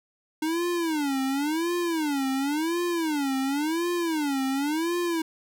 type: tone with vibrato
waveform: square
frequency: 305.1 Hz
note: D#4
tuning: 34 cents flat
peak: -25 dBFS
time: 0.42-5.22 s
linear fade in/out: 5 ms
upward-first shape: sine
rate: 0.93 Hz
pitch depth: 240 cents each way
effects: none